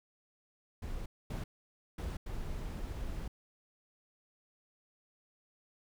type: noise bursts at uneven times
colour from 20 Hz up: brown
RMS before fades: -39 dBFS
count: 4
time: 0.82-1.06 / 1.3-1.44 / 1.98-2.17 / 2.26-3.28 s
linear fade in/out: 5 ms
effects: none